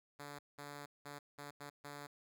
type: tone bursts at uneven times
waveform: 5% pulse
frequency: 144.5 Hz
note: D3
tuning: 28 cents flat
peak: -36 dBFS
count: 6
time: 0.19-0.39 / 0.58-0.86 / 1.05-1.19 / 1.38-1.51 / 1.6-1.7 / 1.84-2.07 s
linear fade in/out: 10 ms
effects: none